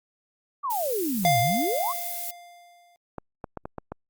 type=exponential two-way sweep; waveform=sine; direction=down then up; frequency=1194 to 110 to 1194 Hz; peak=-25 dBFS; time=0.63-1.93 s; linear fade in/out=20 ms; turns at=1.4 s
type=noise; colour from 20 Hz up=violet; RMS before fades=-32 dBFS; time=0.7-2.31 s; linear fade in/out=5 ms
type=tone with exponential decay; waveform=square; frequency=698.5 Hz; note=F5; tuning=in tune; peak=-18 dBFS; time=1.25-2.96 s; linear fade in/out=0 ms; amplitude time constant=370 ms
type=clicks; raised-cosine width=1 ms; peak=-19 dBFS; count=6; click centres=3.183 / 3.442 / 3.573 / 3.655 / 3.783 / 3.92 s
effects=Opus 48 kbps